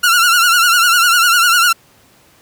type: tone with vibrato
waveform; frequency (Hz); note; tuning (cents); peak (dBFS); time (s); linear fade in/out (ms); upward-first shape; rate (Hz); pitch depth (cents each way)
sawtooth; 1400; F6; +4; -5; 0.03-1.73; 10; triangle; 10; 100
effects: pink hiss -49 dBFS RMS until 2.41 s + high-pass 80 Hz 12 dB/octave